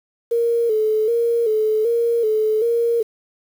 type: tone with vibrato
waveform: sine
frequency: 449.9 Hz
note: A4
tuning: 39 cents sharp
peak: -15 dBFS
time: 0.31-3.03 s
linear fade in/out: 10 ms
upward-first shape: square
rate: 1.3 Hz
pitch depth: 67 cents each way
effects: 7-bit